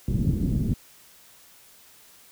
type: low-pass noise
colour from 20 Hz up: white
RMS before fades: -24 dBFS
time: 0.08-0.74 s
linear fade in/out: 2 ms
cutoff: 230 Hz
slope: 24 dB/octave
effects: white hiss -53 dBFS RMS until 2.31 s